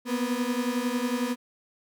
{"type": "beating tone pair", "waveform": "35% pulse", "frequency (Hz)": [240, 251], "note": ["B3", "B3"], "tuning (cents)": [-49, 28], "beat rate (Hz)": 11, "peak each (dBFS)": -27, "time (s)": [0.05, 1.36], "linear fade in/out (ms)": 50, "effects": []}